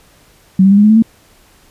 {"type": "tone with pitch steps", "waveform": "sine", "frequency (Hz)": [189, 194.65, 200.5, 206.5, 212.6, 219, 225.5], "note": ["F#3", "G3", "G3", "G#3", "G#3", "A3", "A3"], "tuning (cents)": [37, -12, 39, -10, 41, -8, 43], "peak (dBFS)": -4, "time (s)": [0.59, 1.024], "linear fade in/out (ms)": 5, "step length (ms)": 62, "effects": ["pink hiss -48 dBFS RMS until 1.7 s", "resampled to 32000 Hz"]}